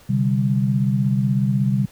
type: chord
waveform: sine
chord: C suspended second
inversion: none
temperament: just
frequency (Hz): 130.81 / 147.16 / 196.22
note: C3 / D3 / G3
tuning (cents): 0 / +4 / +2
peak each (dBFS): -19 / -24 / -20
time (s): 0.09-1.86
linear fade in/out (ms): 10
effects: pink hiss -50 dBFS RMS until 1.91 s